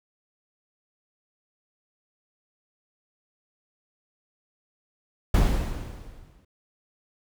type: noise with exponential decay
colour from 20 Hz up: brown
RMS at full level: -17 dBFS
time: 5.34-6.45 s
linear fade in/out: 5 ms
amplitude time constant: 240 ms
effects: none